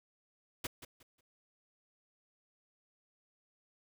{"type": "noise with echo", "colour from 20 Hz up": "pink", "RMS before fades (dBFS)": -38, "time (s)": [0.64, 0.67], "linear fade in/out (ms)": 5, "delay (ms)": 180, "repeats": 3, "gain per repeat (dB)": -12, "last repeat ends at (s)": 1.21, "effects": []}